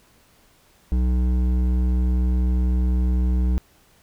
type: tone with hard clipping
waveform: sine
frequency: 62 Hz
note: B1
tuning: 7 cents sharp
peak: -19 dBFS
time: 0.92-3.58 s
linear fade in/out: 0 ms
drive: 10 dB
effects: pink hiss -57 dBFS RMS until 4.02 s